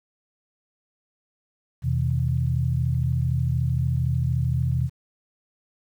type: tone cluster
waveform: sine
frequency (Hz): 82.4 / 126.4 / 159.7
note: E2 / B2 / D#3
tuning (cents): 0 / +41 / +45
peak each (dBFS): -26 / -22 / -29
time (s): 1.82-4.9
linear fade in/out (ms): 50
effects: 9-bit